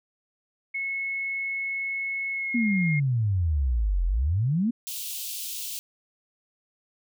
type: tone with pitch glide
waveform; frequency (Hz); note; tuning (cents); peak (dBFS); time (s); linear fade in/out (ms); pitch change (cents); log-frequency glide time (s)
sine; 2189 to 2137; C#7 to C7; -22 to +36; -27; 0.74-3; 10; -42; 2.31-2.69
type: exponential two-way sweep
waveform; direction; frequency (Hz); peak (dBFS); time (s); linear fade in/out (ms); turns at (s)
sine; down then up; 246.9 to 41.56 to 246.9; -21; 2.54-4.71; 10; 4.05
type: high-pass noise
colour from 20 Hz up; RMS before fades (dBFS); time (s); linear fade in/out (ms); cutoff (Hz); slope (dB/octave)
white; -34; 4.87-5.79; 0; 2700; 48
effects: none